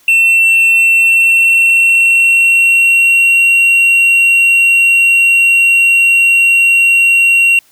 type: tone with pitch glide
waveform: triangle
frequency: 2699 to 2745 Hz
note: E7 to F7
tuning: +40 to -31 cents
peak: -4 dBFS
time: 0.08-7.59 s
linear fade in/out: 2 ms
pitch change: +29 cents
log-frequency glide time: 0.86-3.5 s
effects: white hiss -49 dBFS RMS until 7.71 s